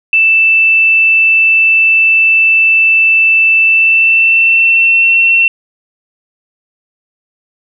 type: tone with pitch glide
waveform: sine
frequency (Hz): 2650 to 2707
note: E7 to E7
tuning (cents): +9 to +45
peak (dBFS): -5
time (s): 0.13-5.48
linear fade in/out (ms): 2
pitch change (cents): +36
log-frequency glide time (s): 3.59-5.14
effects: none